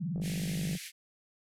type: tone with vibrato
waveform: sine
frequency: 168.8 Hz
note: E3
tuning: 41 cents sharp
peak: -31 dBFS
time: 0-0.78 s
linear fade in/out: 20 ms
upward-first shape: triangle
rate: 19 Hz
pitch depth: 300 cents each way
type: click train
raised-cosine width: 2 ms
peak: -30 dBFS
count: 31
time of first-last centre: 0.16-0.752 s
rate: 50.7 Hz
type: band-pass noise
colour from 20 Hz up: pink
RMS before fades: -44 dBFS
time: 0.21-0.92 s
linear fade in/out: 50 ms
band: 1800 to 13000 Hz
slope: 48 dB/octave
effects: none